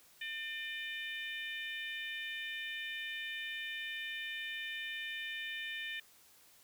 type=harmonic tone; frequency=600 Hz; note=D5; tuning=37 cents sharp; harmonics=3 / 4 / 5 / 6; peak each=-42 / -44 / -46 / -48 dBFS; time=0.21-6 s; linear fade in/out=5 ms; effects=white hiss -63 dBFS RMS until 6.63 s